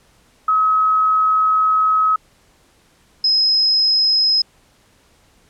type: tone pair in turn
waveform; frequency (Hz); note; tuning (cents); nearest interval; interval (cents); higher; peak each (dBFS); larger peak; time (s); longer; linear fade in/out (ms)
sine; 1278 / 5112; D#6 / D#8; +46 / +46; 2 octaves; 2400; second; -12; neither; 0.48-2.16 / 3.24-4.42; first; 5
effects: pink hiss -55 dBFS RMS until 5.49 s + low-pass 11000 Hz 12 dB/octave